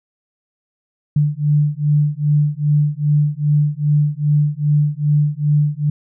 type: beating tone pair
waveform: sine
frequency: 146.83 / 149.33 Hz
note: D3 / D3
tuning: 0 / +29 cents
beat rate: 2.5 Hz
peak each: -16 dBFS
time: 1.16-5.9 s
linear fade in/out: 5 ms
effects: none